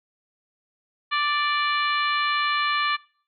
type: harmonic tone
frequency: 587 Hz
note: D5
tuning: 1 cent flat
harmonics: 2 / 3 / 4 / 5 / 6 / 7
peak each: -23 / -27 / -29 / -31 / -33 / -34 dBFS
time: 1.11-2.97 s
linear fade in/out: 20 ms
effects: noise-tail reverb RT60 0.5 s tail -23 dB re dry + MP3 96 kbps